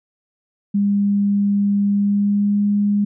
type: tone with pitch glide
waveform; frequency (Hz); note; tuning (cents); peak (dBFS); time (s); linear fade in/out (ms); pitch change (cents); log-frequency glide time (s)
sine; 201.9 to 204.6; G#3 to G#3; -49 to -26; -14; 0.74-3.05; 10; +23; 1.92-2.63
effects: none